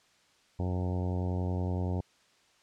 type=harmonic tone; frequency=90.7 Hz; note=F#2; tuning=34 cents flat; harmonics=1 / 2 / 3 / 4 / 5 / 6 / 7 / 8 / 9 / 10; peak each=-30 / -36 / -40 / -42 / -44 / -46 / -47 / -48 / -49 / -50 dBFS; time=0.59-2.01 s; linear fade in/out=5 ms; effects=white hiss -65 dBFS RMS until 2.62 s + low-pass 6000 Hz 12 dB/octave